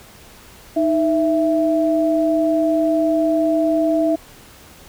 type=tone pair together; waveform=sine; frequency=312.4 / 662 Hz; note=D#4 / E5; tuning=+7 / +7 cents; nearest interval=octave + minor second; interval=1300 cents; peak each=-17 dBFS; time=0.76-4.16 s; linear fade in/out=10 ms; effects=pink hiss -44 dBFS RMS until 4.88 s